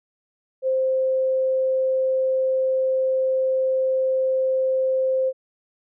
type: tone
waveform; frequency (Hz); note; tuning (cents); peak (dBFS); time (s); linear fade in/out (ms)
sine; 523.3; C5; 0; -18; 0.62-5.33; 50
effects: none